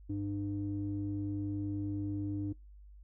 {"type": "tone with low-pass filter", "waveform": "square", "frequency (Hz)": 100.5, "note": "G2", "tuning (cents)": 44, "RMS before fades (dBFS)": -36, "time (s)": [0.09, 2.53], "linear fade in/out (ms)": 10, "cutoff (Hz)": 280, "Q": 6, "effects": ["noise-tail reverb RT60 0.2 s tail -24 dB re dry", "added 50 Hz sine -51 dBFS peak until 3.03 s"]}